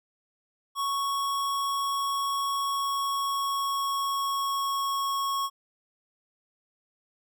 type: tone with pitch glide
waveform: square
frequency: 1108.7 to 1100.4 Hz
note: C#6 to C#6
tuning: 0 to -13 cents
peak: -27 dBFS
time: 0.75-5.5 s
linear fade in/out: 50 ms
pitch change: -13 cents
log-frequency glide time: 2.56-5.37 s
effects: none